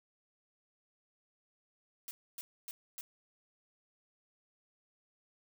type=noise bursts; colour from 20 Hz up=blue; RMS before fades=-44 dBFS; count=4; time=2.08-3.01 s; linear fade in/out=0 ms; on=30 ms; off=270 ms; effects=none